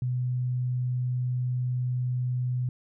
sine tone, 125.2 Hz, B2, 24 cents sharp, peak -25 dBFS, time 0.02-2.69 s, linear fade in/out 2 ms, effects none

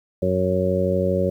harmonic tone, 92.5 Hz, F#2, in tune, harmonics 1 / 2 / 3 / 4 / 5 / 6, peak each -26 / -24 / -32 / -26 / -26 / -22 dBFS, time 0.22-1.3 s, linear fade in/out 5 ms, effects 9-bit

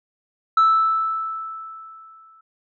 sine tone with exponential decay, 1316 Hz, E6, 3 cents flat, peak -9 dBFS, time 0.57-2.41 s, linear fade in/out 5 ms, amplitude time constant 400 ms, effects tanh soft clip ceiling -10 dBFS

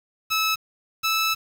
15% pulse tone pair in turn, 1300 / 1310.6 Hz, E6 / E6, -24 / -10 cents, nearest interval unison, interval 14 cents, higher second, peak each -14 dBFS, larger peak neither, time 0.3-0.56 / 1.03-1.35 s, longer second, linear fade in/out 20 ms, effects 7-bit

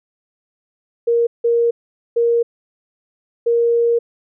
sine tone bursts at uneven times, 468.9 Hz, A#4, 10 cents sharp, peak -12 dBFS, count 4, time 1.07-1.27 / 1.44-1.71 / 2.16-2.43 / 3.46-3.99 s, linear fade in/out 10 ms, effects none

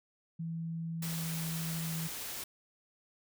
sine tone with pitch glide, 164.81 to 163.11 Hz, E3 to E3, 0 to -18 cents, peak -35 dBFS, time 0.39-2.08 s, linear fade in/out 10 ms, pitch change -18 cents, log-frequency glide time 1-1.44 s
white noise, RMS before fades -41 dBFS, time 1.02-2.44 s, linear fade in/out 5 ms
effects none

